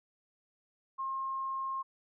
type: tone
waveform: sine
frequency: 1069 Hz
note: C6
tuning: 37 cents sharp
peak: -33 dBFS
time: 0.98-1.83 s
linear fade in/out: 20 ms
effects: none